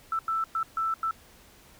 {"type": "tone bursts at uneven times", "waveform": "sine", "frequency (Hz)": 1324, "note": "E6", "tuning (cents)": 7, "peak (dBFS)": -25, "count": 5, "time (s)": [[0.12, 0.19], [0.28, 0.44], [0.55, 0.63], [0.77, 0.94], [1.03, 1.11]], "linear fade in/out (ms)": 2, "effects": ["pink hiss -55 dBFS RMS until 1.79 s"]}